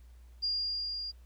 sine tone with level ramp, 4814 Hz, D8, 42 cents sharp, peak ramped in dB -28 to -36 dBFS, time 0.42-1.12 s, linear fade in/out 20 ms, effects added 60 Hz sine -51 dBFS peak until 1.25 s + pink hiss -69 dBFS RMS until 1.25 s

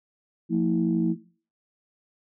sine tone cluster, 174.8 / 227.2 / 324.8 Hz, F3 / A#3 / E4, +2 / -44 / -26 cents, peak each -24 dBFS, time 0.49-1.16 s, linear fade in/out 50 ms, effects noise-tail reverb RT60 0.4 s tail -17 dB re dry + tanh soft clip ceiling -12 dBFS

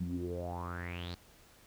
sawtooth tone with low-pass filter sweep, 87.31 Hz, F2, in tune, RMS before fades -39 dBFS, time 0-1.15 s, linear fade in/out 5 ms, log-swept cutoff 180 to 4500 Hz, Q 8.1, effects pink hiss -61 dBFS RMS until 1.66 s

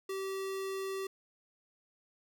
square tone, 386 Hz, G4, 27 cents flat, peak -36 dBFS, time 0.09-1.07 s, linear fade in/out 5 ms, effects none

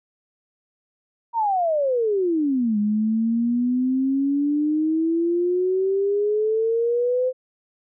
sine exponential two-way sweep, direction down then up, 951 to 206.2 to 516 Hz, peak -18 dBFS, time 1.33-7.33 s, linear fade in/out 50 ms, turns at 2.78 s, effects none

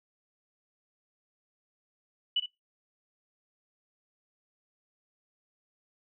sine tone with echo, 2960 Hz, F#7, in tune, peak -24 dBFS, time 2.36-2.4 s, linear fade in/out 5 ms, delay 61 ms, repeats 1, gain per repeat -9 dB, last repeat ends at 2.461 s, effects noise-tail reverb RT60 0.2 s tail -22 dB re dry

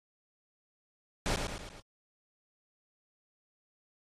pink noise with echo, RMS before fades -31 dBFS, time 1.26-1.36 s, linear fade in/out 0 ms, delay 110 ms, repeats 4, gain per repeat -5 dB, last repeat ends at 1.8 s, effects low-pass 8000 Hz 12 dB/octave + AAC 32 kbps

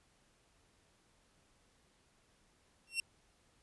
sawtooth tone with exponential growth, 2725 Hz, F7, 43 cents flat, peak -26 dBFS, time 2.87-3 s, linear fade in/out 2 ms, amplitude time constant 27 ms, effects pink hiss -71 dBFS RMS until 3.62 s + resampled to 24000 Hz

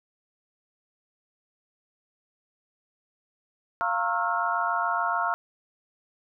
sine tone cluster, 695 / 923 / 1090 / 1323 / 1410 Hz, F5 / A#5 / C#6 / E6 / F6, -9 / -17 / -29 / +6 / +16 cents, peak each -30 dBFS, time 3.81-5.34 s, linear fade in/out 0 ms, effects none

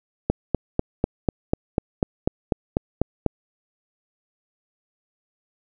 click train, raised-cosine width 2 ms, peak -5 dBFS, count 13, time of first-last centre 0.3-3.263 s, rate 4.05 Hz, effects none

